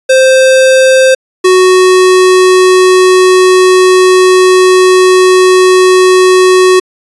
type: tone pair in turn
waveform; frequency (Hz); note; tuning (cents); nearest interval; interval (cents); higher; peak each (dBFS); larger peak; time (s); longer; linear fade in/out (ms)
square; 523.3 / 370; C5 / F#4; 0 / 0; tritone; 600; first; -3; neither; 0.09-1.15 / 1.44-6.8; second; 10
effects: resampled to 24000 Hz